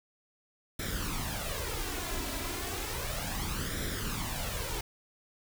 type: noise with flanger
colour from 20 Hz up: pink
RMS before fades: -35 dBFS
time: 0.79-4.81 s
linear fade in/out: 5 ms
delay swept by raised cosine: 0.54 to 3.04 ms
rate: 0.33 Hz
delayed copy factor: +0.65
effects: none

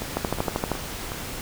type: two click trains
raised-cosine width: 1 ms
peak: -9 / -17 dBFS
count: 8 / 4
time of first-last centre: 0.17-0.717 / 0.02-1.119 s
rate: 12.8 / 2.73 Hz
effects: pink hiss -34 dBFS RMS until 1.41 s

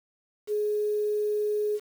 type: tone with quantisation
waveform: sine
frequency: 420.1 Hz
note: G#4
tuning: 20 cents sharp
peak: -24 dBFS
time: 0.47-1.8 s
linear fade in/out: 50 ms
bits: 8
effects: none

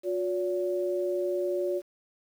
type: tone pair together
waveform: sine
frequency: 359.7 / 571 Hz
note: F#4 / D5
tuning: -49 / -49 cents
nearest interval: minor sixth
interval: 800 cents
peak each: -28 / -30 dBFS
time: 0.03-1.82 s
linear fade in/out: 50 ms
effects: 9-bit

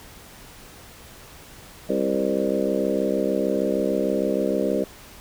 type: harmonic tone with a mistuned harmonic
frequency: 66.5 Hz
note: C2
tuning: 29 cents sharp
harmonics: 3 / 4 / 5 / 6 / 7 / 8 / 9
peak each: -28 / -28 / -28 / -28 / -28 / -28 / -28 dBFS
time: 1.89-4.84 s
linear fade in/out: 5 ms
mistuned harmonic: 7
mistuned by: +30 cents
effects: pink hiss -45 dBFS RMS until 5.2 s

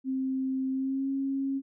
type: tone with pitch glide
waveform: sine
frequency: 263.5 to 271.8 Hz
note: C4 to C#4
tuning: +12 to -34 cents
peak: -27 dBFS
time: 0.04-1.62 s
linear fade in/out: 50 ms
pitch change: +54 cents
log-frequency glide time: 0.71-1.09 s
effects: none

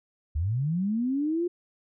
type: linear sweep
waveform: sine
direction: up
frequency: 68.6 to 358 Hz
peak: -24 dBFS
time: 0.35-1.48 s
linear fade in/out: 10 ms
effects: none

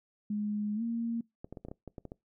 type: tone with pitch glide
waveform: sine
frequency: 208.8 to 231.7 Hz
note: G#3 to A#3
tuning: +10 to -10 cents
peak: -30 dBFS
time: 0.3-1.21 s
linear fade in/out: 5 ms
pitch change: +180 cents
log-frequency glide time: 0.75-0.82 s
type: clicks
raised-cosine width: 2 ms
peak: -29 dBFS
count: 10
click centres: 1.445 / 1.526 / 1.572 / 1.65 / 1.685 / 1.715 / 1.877 / 1.982 / 2.053 / 2.119 s
effects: noise-tail reverb RT60 0.2 s tail -24 dB re dry

